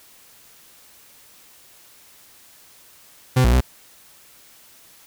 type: tone with pitch steps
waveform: 40% pulse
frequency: 127.9 / 59.5 / 63.4 Hz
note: C3 / A#1 / B1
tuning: -39 / +36 / +46 cents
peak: -12 dBFS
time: 3.36-3.609 s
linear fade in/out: 10 ms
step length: 83 ms
effects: white hiss -50 dBFS RMS until 5.06 s